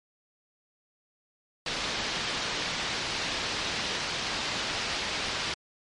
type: low-pass noise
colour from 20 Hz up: white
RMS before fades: -32 dBFS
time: 1.66-5.54 s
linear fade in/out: 2 ms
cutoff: 4900 Hz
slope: 24 dB/octave
effects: MP3 48 kbps